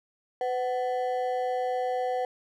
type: ring-modulated tone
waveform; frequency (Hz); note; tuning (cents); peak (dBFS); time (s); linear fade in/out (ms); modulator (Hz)
triangle; 626; D#5; +10; -21; 0.41-2.25; 2; 122
effects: none